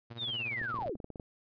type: tone with tremolo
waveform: sawtooth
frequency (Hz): 117.2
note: A#2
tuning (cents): +10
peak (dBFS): -37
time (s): 0.1-0.89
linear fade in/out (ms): 10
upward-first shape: sine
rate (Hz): 17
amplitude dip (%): 75
type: linear sweep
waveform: sine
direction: down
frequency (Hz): 3826 to 165.6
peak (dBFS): -33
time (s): 0.17-0.97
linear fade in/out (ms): 50
type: clicks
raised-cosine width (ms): 2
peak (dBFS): -30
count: 12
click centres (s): 0.615 / 0.743 / 0.789 / 0.822 / 0.86 / 0.895 / 0.954 / 1.002 / 1.044 / 1.103 / 1.158 / 1.198
effects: resampled to 11025 Hz